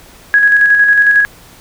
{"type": "tone with tremolo", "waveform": "sine", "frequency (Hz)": 1662, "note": "G#6", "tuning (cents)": 1, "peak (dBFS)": -4, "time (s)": [0.34, 1.25], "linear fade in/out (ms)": 0, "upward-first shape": "square", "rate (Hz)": 11, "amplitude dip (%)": 35, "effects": ["pink hiss -40 dBFS RMS until 1.6 s"]}